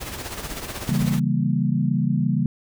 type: noise with tremolo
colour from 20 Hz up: pink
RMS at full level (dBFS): -30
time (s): 0-1.2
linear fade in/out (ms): 20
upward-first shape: sine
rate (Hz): 16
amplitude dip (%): 55
type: chord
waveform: sine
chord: C# diminished seventh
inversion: none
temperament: equal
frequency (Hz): 138.59 / 164.81 / 196 / 233.1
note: C#3 / E3 / G3 / Bb3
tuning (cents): 0 / 0 / 0 / 0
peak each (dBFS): -23 / -24 / -24 / -25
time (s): 0.89-2.46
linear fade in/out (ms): 2
effects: none